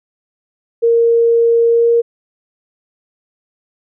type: tone with pitch glide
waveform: sine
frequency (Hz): 464.6 to 467.8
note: A#4 to A#4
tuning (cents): -6 to +6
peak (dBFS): -8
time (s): 0.82-2.02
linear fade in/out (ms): 20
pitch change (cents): +12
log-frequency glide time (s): 1.68-1.9
effects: none